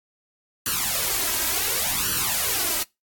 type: noise with flanger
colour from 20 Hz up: white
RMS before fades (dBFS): -24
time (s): 0.66-2.83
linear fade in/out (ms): 2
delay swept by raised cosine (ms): 0.67 to 3.17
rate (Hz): 0.69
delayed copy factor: +0.85
effects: noise-tail reverb RT60 0.2 s tail -23 dB re dry + AAC 64 kbps